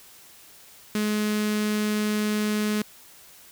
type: tone with notch filter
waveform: sawtooth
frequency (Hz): 211.5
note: G#3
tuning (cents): +32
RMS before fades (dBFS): -25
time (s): 0.95-2.82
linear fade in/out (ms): 2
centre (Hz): 760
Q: 0.98
effects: white hiss -50 dBFS RMS until 3.51 s